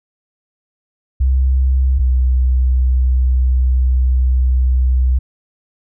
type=tone pair in turn; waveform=sine; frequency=65.3 / 63.48 Hz; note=C2 / B1; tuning=-3 / +48 cents; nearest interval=unison; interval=49 cents; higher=first; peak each=-10 dBFS; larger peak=neither; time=1.2-1.99 / 1.99-5.19 s; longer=second; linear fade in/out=10 ms; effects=none